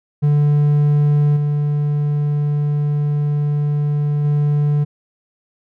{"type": "tone with level steps", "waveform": "triangle", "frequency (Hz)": 146.83, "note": "D3", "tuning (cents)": 0, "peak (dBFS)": [-9, -13, -11], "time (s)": [0.22, 4.85], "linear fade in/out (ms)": 20, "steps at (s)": [1.36, 4.24], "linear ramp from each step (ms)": 10, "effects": []}